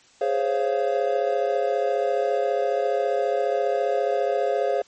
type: chord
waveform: triangle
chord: Db major seventh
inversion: second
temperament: just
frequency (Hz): 415.8 / 519.7 / 554.4 / 693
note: Ab4 / C5 / Db5 / F5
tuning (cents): +2 / -12 / 0 / -14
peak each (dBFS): -24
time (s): 0.21-4.82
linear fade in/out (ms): 5
effects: white hiss -55 dBFS RMS until 4.87 s + MP3 32 kbps